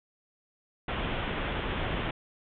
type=low-pass noise; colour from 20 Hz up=pink; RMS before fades=-32 dBFS; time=0.88-2.11 s; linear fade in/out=5 ms; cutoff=3500 Hz; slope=96 dB/octave; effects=none